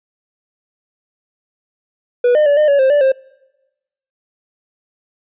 triangle tone with pitch steps, 488.3 / 606 / 575 / 606 / 565 / 528 / 583 / 531 Hz, B4 / D#5 / D5 / D#5 / C#5 / C5 / D5 / C5, -20 / -46 / -37 / -46 / +33 / +16 / -13 / +25 cents, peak -7 dBFS, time 2.24-3.12 s, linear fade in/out 5 ms, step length 110 ms, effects noise-tail reverb RT60 1.0 s tail -25 dB re dry + resampled to 8000 Hz

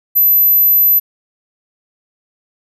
sine tone, 12040 Hz, F#9, 29 cents sharp, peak -7 dBFS, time 0.15-1 s, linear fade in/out 20 ms, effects none

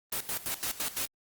white noise with tremolo, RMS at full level -32 dBFS, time 0.12-1.07 s, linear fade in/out 5 ms, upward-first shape square, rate 5.9 Hz, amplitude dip 80%, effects Opus 24 kbps

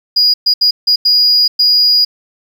sine tone bursts at uneven times, 4891 Hz, D#8, 31 cents flat, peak -5 dBFS, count 6, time 0.16-0.34 / 0.46-0.54 / 0.61-0.71 / 0.87-0.96 / 1.05-1.48 / 1.59-2.05 s, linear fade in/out 10 ms, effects tanh soft clip ceiling -4 dBFS + 7-bit

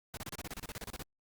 pink noise bursts, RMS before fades -42 dBFS, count 15, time 0.14-1.024 s, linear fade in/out 0 ms, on 30 ms, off 31 ms, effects Opus 48 kbps

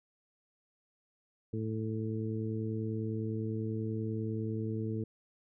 harmonic tone, 110.1 Hz, A2, 2 cents sharp, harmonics 1 / 2 / 3 / 4, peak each -35 / -38 / -40 / -41 dBFS, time 1.53-5.04 s, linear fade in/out 5 ms, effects none

